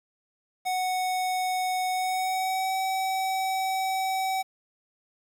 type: tone with pitch glide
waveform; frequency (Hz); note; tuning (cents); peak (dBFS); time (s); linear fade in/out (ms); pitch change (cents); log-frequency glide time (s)
square; 740 to 761.7; F#5 to G5; 0 to -50; -26; 0.65-4.43; 20; +50; 1.91-2.76
effects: 9-bit